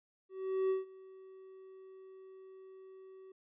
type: tone with ADSR envelope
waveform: triangle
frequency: 380 Hz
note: F#4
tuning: 46 cents sharp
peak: -26 dBFS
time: 0.29-3.32 s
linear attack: 410 ms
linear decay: 150 ms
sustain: -23 dB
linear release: 4 ms
effects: resampled to 8000 Hz